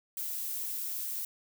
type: noise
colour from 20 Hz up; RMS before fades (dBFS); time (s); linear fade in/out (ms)
violet; -36; 0.17-1.25; 2
effects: none